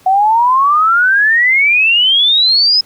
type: exponential sweep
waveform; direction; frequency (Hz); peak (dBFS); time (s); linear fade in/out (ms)
sine; up; 740 to 5170; -7; 0.06-2.81; 5
effects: pink hiss -46 dBFS RMS until 2.85 s + high-pass 80 Hz 12 dB/octave